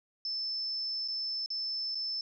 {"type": "tone with dropouts", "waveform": "sine", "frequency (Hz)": 5274, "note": "E8", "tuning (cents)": 0, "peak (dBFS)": -32, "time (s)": [0.25, 2.21], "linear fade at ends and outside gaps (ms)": 2, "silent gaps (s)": [[1.078, 1.083], [1.461, 1.503], [1.948, 1.953]], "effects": []}